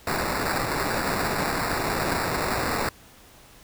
white noise with sample-and-hold, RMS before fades -26 dBFS, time 0.07-2.89 s, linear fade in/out 2 ms, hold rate 3150 Hz, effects pink hiss -51 dBFS RMS until 3.63 s

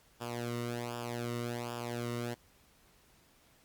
sawtooth tone with flanger, 119.4 Hz, A#2, 42 cents sharp, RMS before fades -38 dBFS, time 0.2-2.35 s, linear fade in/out 20 ms, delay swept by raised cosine 0.48 to 1.23 ms, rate 1.3 Hz, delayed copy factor -0.8, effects pink hiss -65 dBFS RMS until 3.64 s + Opus 48 kbps

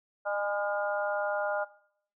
harmonic tone with a mistuned harmonic, 202.7 Hz, G#3, 42 cents flat, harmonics 3 / 4 / 5 / 6 / 7, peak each -31 / -35 / -42 / -42 / -35 dBFS, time 0.25-1.65 s, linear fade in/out 20 ms, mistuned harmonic 4, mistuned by +26 cents, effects noise-tail reverb RT60 0.6 s tail -18 dB re dry

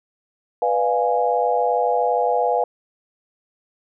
sine chord, B diminished seventh, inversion none, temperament equal with one note detuned, 493.9 / 601.1 / 698.5 / 830.6 Hz, B4 / D5 / F5 / Ab5, 0 / +40 / 0 / 0 cents, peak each -21 / -26 / -21 / -22 dBFS, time 0.62-2.64 s, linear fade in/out 2 ms, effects none

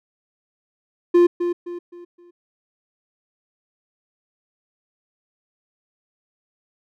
triangle tone with echo, 349.2 Hz, F4, in tune, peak -8 dBFS, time 1.14-1.27 s, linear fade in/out 10 ms, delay 260 ms, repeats 4, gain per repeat -9 dB, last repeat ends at 2.31 s, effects none

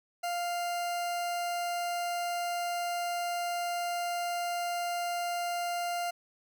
40% pulse tone, 698.5 Hz, F5, in tune, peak -30 dBFS, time 0.23-6.11 s, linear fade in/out 10 ms, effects none

